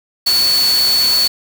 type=tone in noise; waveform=sine; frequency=4435 Hz; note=C#8; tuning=in tune; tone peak=-11 dBFS; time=0.26-1.28 s; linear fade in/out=10 ms; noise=white; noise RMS=-21 dBFS; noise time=0.26-1.28 s; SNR=+7 dB; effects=none